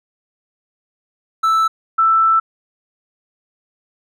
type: tone pair in turn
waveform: triangle / sine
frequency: 1318.5 / 1325.4 Hz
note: E6 / E6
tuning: 0 / +9 cents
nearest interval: unison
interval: 9 cents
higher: second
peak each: -10 dBFS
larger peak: neither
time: 1.43-1.68 / 1.98-2.4 s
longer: second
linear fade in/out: 10 ms
effects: none